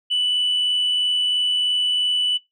sine tone with amplitude modulation, 2974 Hz, F#7, 8 cents sharp, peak -15 dBFS, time 0.1-2.38 s, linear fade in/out 20 ms, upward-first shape sine, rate 83 Hz, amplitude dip 30%, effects noise-tail reverb RT60 0.2 s tail -22 dB re dry + tanh soft clip ceiling -15 dBFS

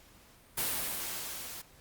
white noise with level ramp, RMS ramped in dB -31 to -44 dBFS, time 0.57-1.62 s, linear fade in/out 10 ms, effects pink hiss -59 dBFS RMS until 1.8 s + Opus 48 kbps

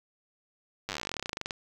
slowing click train, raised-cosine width 0.2 ms, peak -16 dBFS, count 27, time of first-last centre 0.89-1.508 s, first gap 9 ms, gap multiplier 1.07, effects 8-bit

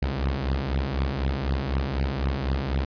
sawtooth beating tone pair, 65.5 / 69.5 Hz, C2 / C#2, +2 / +5 cents, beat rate 4 Hz, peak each -23 dBFS, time 0.02-2.85 s, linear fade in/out 5 ms, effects resampled to 11025 Hz

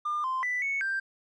triangle tone with pitch steps, 1203 / 1040 / 1985 / 2212 / 1577 Hz, D6 / C6 / B6 / C#7 / G6, +41 / -11 / +8 / -4 / +10 cents, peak -24 dBFS, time 0.05-1 s, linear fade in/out 10 ms, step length 190 ms, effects tanh soft clip ceiling -24 dBFS + resampled to 22050 Hz

